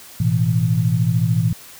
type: chord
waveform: sine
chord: A suspended second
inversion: none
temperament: equal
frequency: 110 / 123.47 / 164.81 Hz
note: A2 / B2 / E3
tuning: 0 / 0 / 0 cents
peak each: -19 dBFS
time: 0.2-1.53 s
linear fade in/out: 5 ms
effects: white hiss -41 dBFS RMS until 1.79 s